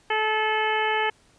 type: harmonic tone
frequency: 433.4 Hz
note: A4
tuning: 26 cents flat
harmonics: 1 / 2 / 3 / 4 / 5 / 6 / 7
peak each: -28 / -25 / -33 / -28 / -30 / -34 / -33 dBFS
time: 0.1-1.1 s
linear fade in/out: 5 ms
effects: pink hiss -59 dBFS RMS until 1.38 s + resampled to 22050 Hz